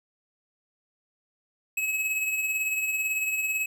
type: tone with tremolo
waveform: square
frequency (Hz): 2568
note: E7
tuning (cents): -46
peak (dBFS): -24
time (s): 1.77-3.66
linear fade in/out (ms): 5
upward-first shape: triangle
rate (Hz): 18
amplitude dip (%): 50
effects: none